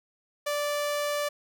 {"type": "tone", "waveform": "sawtooth", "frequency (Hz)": 585, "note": "D5", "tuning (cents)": -7, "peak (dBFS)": -23, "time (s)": [0.46, 1.29], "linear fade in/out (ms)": 10, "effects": []}